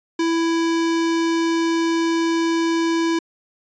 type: tone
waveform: square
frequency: 331.2 Hz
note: E4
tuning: 8 cents sharp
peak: -18 dBFS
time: 0.19-3.19 s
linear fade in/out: 5 ms
effects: resampled to 16000 Hz